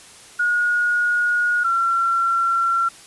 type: tone pair in turn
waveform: sine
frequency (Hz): 1443 / 1362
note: F#6 / F6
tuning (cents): -44 / -44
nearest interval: minor second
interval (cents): 100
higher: first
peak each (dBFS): -16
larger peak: neither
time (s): 0.39-1.64 / 1.64-2.89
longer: neither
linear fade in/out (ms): 10
effects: white hiss -44 dBFS RMS until 3.06 s + resampled to 24000 Hz